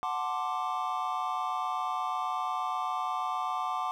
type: chord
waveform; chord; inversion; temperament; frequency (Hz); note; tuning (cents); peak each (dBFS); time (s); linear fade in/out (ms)
triangle; D dominant seventh; first; equal; 740 / 880 / 1046.5 / 1174.7; F#5 / A5 / C6 / D6; 0 / 0 / 0 / 0; -33 / -35 / -34 / -32; 0.03-3.91; 0
effects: none